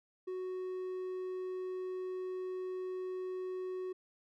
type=tone; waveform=triangle; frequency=370 Hz; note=F#4; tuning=in tune; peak=-35 dBFS; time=0.27-3.93 s; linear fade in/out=10 ms; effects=none